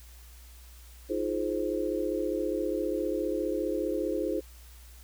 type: chord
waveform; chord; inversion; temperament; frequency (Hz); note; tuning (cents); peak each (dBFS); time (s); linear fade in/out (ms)
sine; F minor seventh; third; just; 314.3 / 349.2 / 419.1 / 523.8; Eb4 / F4 / Ab4 / C5; +18 / 0 / +16 / +2; -33; 1.09-4.41; 20
effects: added 60 Hz sine -48 dBFS peak until 5.03 s + white hiss -56 dBFS RMS until 5.03 s